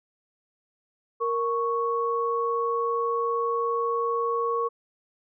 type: tone pair together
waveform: sine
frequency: 466.2 / 1108.7 Hz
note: A#4 / C#6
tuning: 0 / 0 cents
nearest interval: octave + minor third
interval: 1500 cents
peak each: -26 dBFS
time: 1.2-4.69 s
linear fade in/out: 20 ms
effects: none